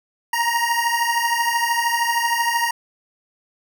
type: beating tone pair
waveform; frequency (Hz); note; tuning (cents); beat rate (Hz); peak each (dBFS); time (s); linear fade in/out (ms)
25% pulse; 932.3 / 945.3; A#5 / A#5; 0 / +24; 13; -17 / -18; 0.33-2.71; 5
effects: none